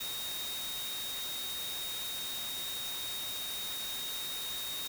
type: tone in noise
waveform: sine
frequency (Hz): 3729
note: A#7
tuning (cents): 0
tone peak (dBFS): -38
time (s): 0-4.88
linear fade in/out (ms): 10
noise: white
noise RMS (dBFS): -41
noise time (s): 0-4.88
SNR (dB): 0
effects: none